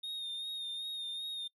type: tone with vibrato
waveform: triangle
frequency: 3685 Hz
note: A#7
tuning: 21 cents flat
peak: -36 dBFS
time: 0.03-1.48 s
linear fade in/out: 10 ms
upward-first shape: sine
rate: 2.6 Hz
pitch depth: 34 cents each way
effects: noise-tail reverb RT60 0.1 s tail -23 dB re dry